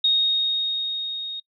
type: tone with level ramp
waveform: sine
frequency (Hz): 3729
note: A#7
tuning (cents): 0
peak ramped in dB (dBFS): -15 to -29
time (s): 0.04-1.4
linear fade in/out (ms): 5
effects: noise-tail reverb RT60 0.1 s tail -26 dB re dry